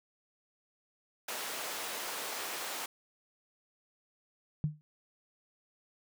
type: high-pass noise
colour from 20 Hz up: pink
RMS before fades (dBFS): -39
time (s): 1.28-2.86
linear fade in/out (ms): 5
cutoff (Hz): 560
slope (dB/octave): 12
type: tone with exponential decay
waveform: sine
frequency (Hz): 151.5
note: D#3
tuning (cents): -46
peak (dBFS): -24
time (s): 4.64-4.81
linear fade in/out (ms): 0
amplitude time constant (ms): 35
effects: none